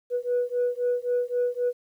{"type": "beating tone pair", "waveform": "sine", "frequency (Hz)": [487.8, 491.6], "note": ["B4", "B4"], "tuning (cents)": [-21, -8], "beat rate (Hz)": 3.8, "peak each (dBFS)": -25, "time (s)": [0.1, 1.73], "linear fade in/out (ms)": 50, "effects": ["tanh soft clip ceiling -18 dBFS", "10-bit"]}